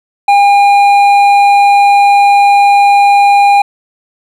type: tone with hard clipping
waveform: triangle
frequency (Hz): 807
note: G#5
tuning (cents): -50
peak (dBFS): -5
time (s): 0.28-3.62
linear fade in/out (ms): 5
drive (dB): 11
effects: none